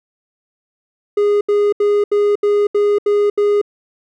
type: tone bursts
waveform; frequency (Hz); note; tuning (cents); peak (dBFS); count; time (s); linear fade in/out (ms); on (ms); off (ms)
triangle; 411.6; G#4; -16; -9; 8; 1.17-3.615; 5; 240; 75
effects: none